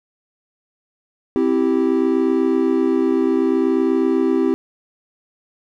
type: chord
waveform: triangle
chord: C major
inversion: none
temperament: equal with one note detuned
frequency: 261.6 / 329.6 / 390.2 Hz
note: C4 / E4 / G4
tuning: 0 / 0 / -8 cents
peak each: -17 dBFS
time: 1.36-4.54 s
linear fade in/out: 0 ms
effects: none